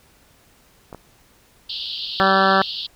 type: clicks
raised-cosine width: 1 ms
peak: -21 dBFS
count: 2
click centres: 0.928 / 0.947 s
type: band-pass noise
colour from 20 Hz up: white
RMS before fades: -29 dBFS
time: 1.69-2.87 s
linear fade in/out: 10 ms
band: 2900 to 4700 Hz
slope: 96 dB/octave
type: harmonic tone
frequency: 192.6 Hz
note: G3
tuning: 30 cents flat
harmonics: 1 / 2 / 3 / 4 / 5 / 6 / 7 / 8 / 9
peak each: -23 / -24 / -22 / -20 / -26 / -21 / -20 / -23 / -24 dBFS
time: 2.2-2.62 s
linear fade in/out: 0 ms
effects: pink hiss -55 dBFS RMS until 2.95 s